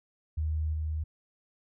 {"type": "tone with level steps", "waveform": "sine", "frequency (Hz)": 77.78, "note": "D#2", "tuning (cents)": 0, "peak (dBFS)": [-27, -29], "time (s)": [0.37, 1.04], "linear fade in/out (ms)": 10, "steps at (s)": 0.73, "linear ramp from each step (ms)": 10, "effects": []}